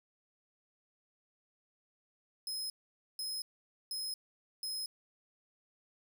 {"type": "tone bursts", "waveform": "sawtooth", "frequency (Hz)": 5120, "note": "D#8", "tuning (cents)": 49, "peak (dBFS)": -34, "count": 4, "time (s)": [2.47, 4.86], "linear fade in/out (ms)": 2, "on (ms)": 230, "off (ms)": 490, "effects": []}